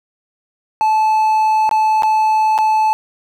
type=tone with dropouts; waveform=triangle; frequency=869 Hz; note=A5; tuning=22 cents flat; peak=-9 dBFS; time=0.81-2.93 s; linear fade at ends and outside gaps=0 ms; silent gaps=1.692-1.712 / 2.023-2.033 / 2.579-2.587 s; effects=none

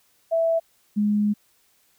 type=tone pair in turn; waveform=sine; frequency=659.3 / 208.2 Hz; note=E5 / G#3; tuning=0 / +5 cents; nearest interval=octave + minor sixth; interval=1995 cents; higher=first; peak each=-18 dBFS; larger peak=neither; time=0.31-0.6 / 0.96-1.34 s; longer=second; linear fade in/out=20 ms; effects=white hiss -63 dBFS RMS until 1.98 s

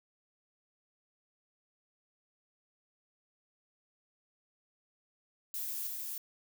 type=noise with echo; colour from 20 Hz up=violet; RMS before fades=-38 dBFS; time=5.54-5.87 s; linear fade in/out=2 ms; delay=310 ms; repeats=1; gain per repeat=-2 dB; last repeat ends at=6.18 s; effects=none

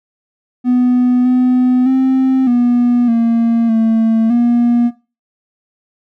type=tone with pitch steps; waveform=triangle; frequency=248.3 / 251.8 / 262.3 / 242.5 / 231 / 224.4 / 238.6 Hz; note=B3 / B3 / C4 / B3 / A#3 / A3 / A#3; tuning=+9 / +34 / +4 / -31 / -16 / +34 / +41 cents; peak=-6 dBFS; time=0.64-4.91 s; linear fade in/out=50 ms; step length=610 ms; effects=noise-tail reverb RT60 0.3 s tail -17 dB re dry + tanh soft clip ceiling -3 dBFS

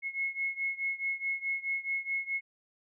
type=beating tone pair; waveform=sine; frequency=2174 / 2178.7 Hz; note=C#7 / C#7; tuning=-34 / -31 cents; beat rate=4.7 Hz; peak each=-33 / -35 dBFS; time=0.02-2.41 s; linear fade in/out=50 ms; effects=none

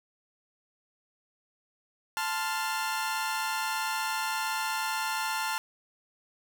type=chord; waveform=sawtooth; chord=F major; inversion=first; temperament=equal with one note detuned; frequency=880 / 1042.3 / 1396.9 Hz; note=A5 / C6 / F6; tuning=0 / -7 / 0 cents; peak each=-28 / -33 / -30 dBFS; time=2.17-5.58 s; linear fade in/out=0 ms; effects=none

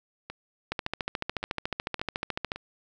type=two click trains; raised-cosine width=0.3 ms; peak=-13 / -21 dBFS; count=26 / 5; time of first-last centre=0.72-2.519 / 0.3-2.56 s; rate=13.9 / 1.77 Hz; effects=none

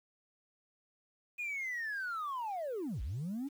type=linear two-way sweep; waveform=sine; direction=down then up; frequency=2484 to 49 to 292.5 Hz; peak=-34 dBFS; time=1.38-3.49 s; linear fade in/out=20 ms; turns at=3.02 s; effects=tanh soft clip ceiling -32 dBFS + 10-bit

